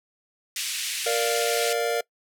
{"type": "band-pass noise", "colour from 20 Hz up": "pink", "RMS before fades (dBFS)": -30, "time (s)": [0.56, 1.73], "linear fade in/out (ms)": 2, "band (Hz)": [2200, 12000], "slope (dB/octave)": 24}
{"type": "chord", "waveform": "square", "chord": "Bb major", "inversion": "none", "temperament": "equal", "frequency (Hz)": [466.2, 587.3, 698.5], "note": ["Bb4", "D5", "F5"], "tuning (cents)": [0, 0, 0], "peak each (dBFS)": [-26, -30, -30], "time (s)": [1.06, 2.01], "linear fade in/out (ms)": 5}
{"effects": ["noise-tail reverb RT60 0.1 s tail -23 dB re dry"]}